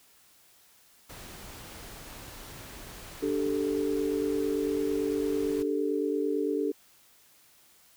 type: noise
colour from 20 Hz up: pink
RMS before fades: -45 dBFS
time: 1.09-5.63 s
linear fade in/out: 10 ms
type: chord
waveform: sine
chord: D suspended fourth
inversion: none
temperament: just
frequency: 293.7 / 391.6 / 440.5 Hz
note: D4 / G4 / A4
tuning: 0 / -2 / +2 cents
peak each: -30 / -31 / -30 dBFS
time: 3.22-6.72 s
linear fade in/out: 10 ms
effects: white hiss -60 dBFS RMS until 7.96 s